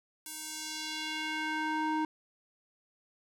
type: tone with band-pass filter sweep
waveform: square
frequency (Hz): 311.1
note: D#4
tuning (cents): 0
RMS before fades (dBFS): -35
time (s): 0.26-2.05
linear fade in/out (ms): 2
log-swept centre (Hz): 11000 to 730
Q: 1.2
effects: none